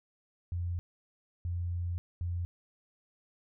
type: tone bursts at uneven times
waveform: sine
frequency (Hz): 87.31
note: F2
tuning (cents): 0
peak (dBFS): -31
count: 3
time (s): 0.52-0.79 / 1.45-1.98 / 2.21-2.45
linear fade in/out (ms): 0
effects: none